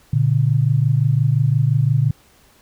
sine tone pair together, 117.93 / 143.7 Hz, A#2 / D3, +21 / -37 cents, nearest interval minor third, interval 342 cents, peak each -16 dBFS, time 0.13-2.11 s, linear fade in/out 5 ms, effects pink hiss -53 dBFS RMS until 2.61 s

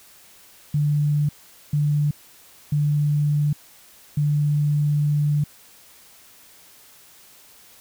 sine tone bursts at uneven times, 147.4 Hz, D3, 7 cents sharp, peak -17 dBFS, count 4, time 0.74-1.29 / 1.73-2.11 / 2.72-3.53 / 4.17-5.44 s, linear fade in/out 5 ms, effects white hiss -50 dBFS RMS until 7.8 s

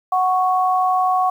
sine tone pair together, 740 / 1107.8 Hz, F#5 / C#6, 0 / -1 cents, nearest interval perfect fifth, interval 699 cents, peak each -16 / -19 dBFS, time 0.12-1.3 s, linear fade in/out 5 ms, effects 8-bit

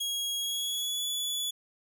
sawtooth tone with pitch glide, 3300 to 3426 Hz, G#7 to A7, -12 to -47 cents, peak -27 dBFS, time 0-1.51 s, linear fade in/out 10 ms, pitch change +65 cents, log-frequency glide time 0.4-1.05 s, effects none

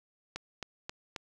click train, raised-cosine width 0.2 ms, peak -20 dBFS, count 4, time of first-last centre 0.36-1.162 s, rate 3.74 Hz, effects none

